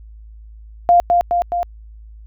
sine tone with echo, 698.5 Hz, F5, in tune, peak -7 dBFS, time 0.89-1 s, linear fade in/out 0 ms, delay 210 ms, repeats 3, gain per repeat -3 dB, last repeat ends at 1.63 s, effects added 54 Hz sine -36 dBFS peak until 2.26 s

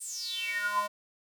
square tone with high-pass filter sweep, 206.3 Hz, G#3, 11 cents flat, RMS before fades -33 dBFS, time 0-0.88 s, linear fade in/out 20 ms, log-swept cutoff 9100 to 770 Hz, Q 9.9, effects none

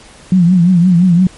sine tone with vibrato, 177.5 Hz, F3, 28 cents sharp, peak -5 dBFS, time 0.32-1.27 s, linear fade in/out 2 ms, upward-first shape triangle, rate 5.8 Hz, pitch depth 120 cents each way, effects pink hiss -39 dBFS RMS until 1.37 s + MP3 48 kbps

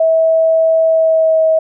sine tone with pitch glide, 648 to 639.8 Hz, E5 to D#5, -30 to +48 cents, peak -8 dBFS, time 0-1.59 s, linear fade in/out 5 ms, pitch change -22 cents, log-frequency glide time 0.85-1.41 s, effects none

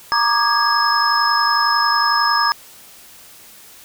sine tone cluster, 934 / 1159 / 1210 / 1652 / 5170 Hz, A#5 / D6 / D#6 / G#6 / E8, +3 / -23 / -49 / -10 / -34 cents, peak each -20 dBFS, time 0.12-2.52 s, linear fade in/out 0 ms, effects white hiss -43 dBFS RMS until 3.84 s

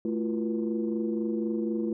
sine tone cluster, 218.7 / 336.5 / 360.5 / 481.7 Hz, A3 / E4 / F#4 / B4, -10 / +36 / -45 / -43 cents, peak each -29 / -30 / -36 / -37 dBFS, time 0.05-1.93 s, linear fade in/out 2 ms, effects tanh soft clip ceiling -17 dBFS

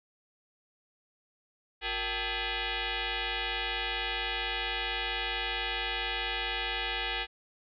sine tone with frequency modulation, 466.2 Hz, A#4, in tune, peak -30 dBFS, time 1.81-7.27 s, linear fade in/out 50 ms, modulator 414 Hz, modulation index 7.9, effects none

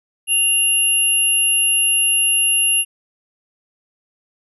sine tone pair together, 2794 / 11148 Hz, F7 / F9, 0 / -4 cents, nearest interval 2 octaves, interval 2396 cents, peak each -16 dBFS, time 0.27-2.85 s, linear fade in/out 50 ms, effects none

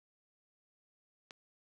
click, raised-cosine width 0.2 ms, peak -30 dBFS, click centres 1.308 s, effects high-pass 150 Hz 12 dB/octave + 10-bit

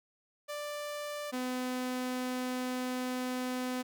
sawtooth tone pair in turn, 589 / 252.8 Hz, D5 / B3, +5 / +41 cents, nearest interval octave + minor third, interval 1464 cents, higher first, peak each -33 / -29 dBFS, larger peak second, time 0.48-1.32 / 1.32-3.83 s, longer second, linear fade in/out 20 ms, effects none

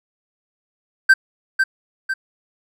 triangle tone with echo, 1559 Hz, G6, 10 cents flat, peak -5 dBFS, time 1.09-1.14 s, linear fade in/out 10 ms, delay 500 ms, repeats 2, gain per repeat -6 dB, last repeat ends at 2.14 s, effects none

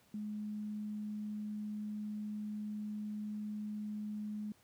sine tone, 210.7 Hz, G#3, 25 cents sharp, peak -38 dBFS, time 0.14-4.52 s, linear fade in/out 2 ms, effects pink hiss -68 dBFS RMS until 4.63 s + high-pass 80 Hz 12 dB/octave

